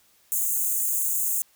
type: high-pass noise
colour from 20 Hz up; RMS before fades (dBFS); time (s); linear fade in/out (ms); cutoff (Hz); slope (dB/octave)
white; -25; 0.32-1.42; 0; 6500; 96
effects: white hiss -61 dBFS RMS until 1.55 s